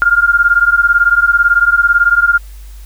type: beating tone pair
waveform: sine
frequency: 1396.9 / 1414.9 Hz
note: F6 / F6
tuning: 0 / +22 cents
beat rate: 18 Hz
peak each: -10 dBFS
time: 0.02-2.38 s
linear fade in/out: 0 ms
effects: added 50 Hz sine -29 dBFS peak until 2.85 s + white hiss -45 dBFS RMS until 2.85 s